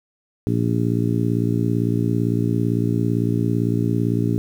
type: harmonic tone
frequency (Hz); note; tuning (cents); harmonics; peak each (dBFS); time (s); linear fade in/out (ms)
57.8; A#1; -14; 2 / 3 / 4 / 5 / 6 / 7; -21 / -24 / -25 / -24 / -30 / -29; 0.47-4.38; 0
effects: 8-bit